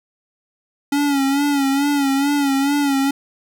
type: tone with vibrato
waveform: square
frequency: 280 Hz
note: C#4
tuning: 18 cents sharp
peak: -16 dBFS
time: 0.92-3.11 s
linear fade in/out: 5 ms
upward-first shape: sine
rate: 2.3 Hz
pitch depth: 58 cents each way
effects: none